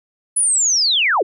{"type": "linear sweep", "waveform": "sine", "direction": "down", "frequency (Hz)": [10160, 293.7], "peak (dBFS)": -13, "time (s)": [0.36, 1.23], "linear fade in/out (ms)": 10, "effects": []}